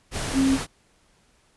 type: tone in noise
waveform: sine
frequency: 268 Hz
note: C4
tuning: 42 cents sharp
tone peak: -17 dBFS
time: 0.33-0.59 s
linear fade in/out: 50 ms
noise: pink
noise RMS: -29 dBFS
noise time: 0.11-0.67 s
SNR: +9 dB
effects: pink hiss -62 dBFS RMS until 1.56 s + resampled to 24000 Hz